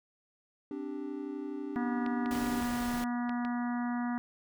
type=chord; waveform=triangle; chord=C suspended second; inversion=none; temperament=equal; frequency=261.6 / 293.7 / 392 Hz; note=C4 / D4 / G4; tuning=0 / 0 / 0 cents; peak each=-40 / -36 / -40 dBFS; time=0.71-2.61 s; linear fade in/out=2 ms
type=harmonic tone; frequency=241.7 Hz; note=B3; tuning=37 cents flat; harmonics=1 / 3 / 4 / 5 / 6 / 7 / 8; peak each=-31 / -41 / -43 / -45 / -47 / -48 / -49 dBFS; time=1.76-4.18 s; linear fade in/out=0 ms
type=clicks; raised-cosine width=0.3 ms; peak=-26 dBFS; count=6; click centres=2.063 / 2.26 / 2.351 / 2.625 / 3.294 / 3.45 s
type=noise; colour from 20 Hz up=pink; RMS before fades=-41 dBFS; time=2.31-3.04 s; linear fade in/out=0 ms
effects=none